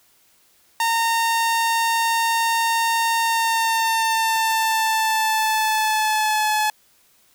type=tone with pitch glide; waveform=sawtooth; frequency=917 to 855.6 Hz; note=A#5 to A5; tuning=-29 to -49 cents; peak=-14 dBFS; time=0.8-6.7 s; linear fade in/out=2 ms; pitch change=-120 cents; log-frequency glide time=3.19-6.51 s; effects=white hiss -58 dBFS RMS until 7.34 s